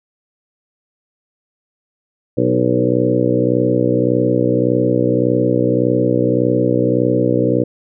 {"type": "harmonic tone with a mistuned harmonic", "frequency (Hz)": 61.74, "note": "B1", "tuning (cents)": 0, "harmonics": [2, 3, 4, 5, 6, 7, 8, 9], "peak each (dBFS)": [-20, -23, -21, -18, -24, -22, -18, -23], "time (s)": [2.37, 7.64], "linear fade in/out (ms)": 10, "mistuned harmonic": 6, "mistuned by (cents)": 16, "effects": []}